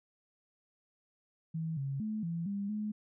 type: tone with pitch steps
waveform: sine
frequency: 161.6 / 137.3 / 215.6 / 168 / 200.4 / 211.8 Hz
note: E3 / C#3 / A3 / E3 / G3 / G#3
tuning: -34 / -16 / -35 / +33 / +38 / +34 cents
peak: -33 dBFS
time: 1.54-2.92 s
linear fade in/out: 10 ms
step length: 230 ms
effects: none